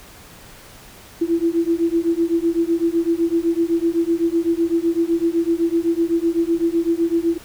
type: beating tone pair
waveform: sine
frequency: 331.2 / 339.1 Hz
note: E4 / E4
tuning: +8 / +49 cents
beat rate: 7.9 Hz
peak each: -19 dBFS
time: 1.21-7.38 s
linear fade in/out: 10 ms
effects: pink hiss -43 dBFS RMS until 7.44 s